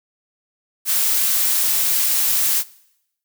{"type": "noise", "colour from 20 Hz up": "blue", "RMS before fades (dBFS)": -18, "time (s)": [0.85, 2.64], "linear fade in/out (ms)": 50, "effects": ["noise-tail reverb RT60 0.8 s tail -21 dB re dry"]}